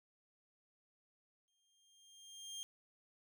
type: tone with exponential growth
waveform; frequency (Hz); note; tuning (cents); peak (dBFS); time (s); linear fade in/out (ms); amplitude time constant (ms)
25% pulse; 3200; G7; +35; -39; 1.48-2.63; 0; 250
effects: none